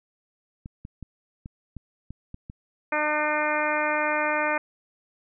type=clicks; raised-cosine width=5 ms; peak=-25 dBFS; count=8; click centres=0.659 / 0.851 / 1.027 / 1.459 / 1.767 / 2.106 / 2.344 / 2.499 s
type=harmonic tone; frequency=301.9 Hz; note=D4; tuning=48 cents sharp; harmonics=1 / 2 / 3 / 4 / 5 / 6 / 7 / 8; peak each=-34 / -28 / -29 / -31 / -30 / -32 / -32 / -32 dBFS; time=2.92-4.58 s; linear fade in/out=5 ms
effects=none